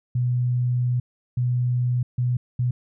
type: tone bursts at uneven times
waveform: sine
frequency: 123.6 Hz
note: B2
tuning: 2 cents sharp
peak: -19 dBFS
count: 4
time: 0.15-1 / 1.37-2.03 / 2.18-2.37 / 2.59-2.71 s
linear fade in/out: 5 ms
effects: none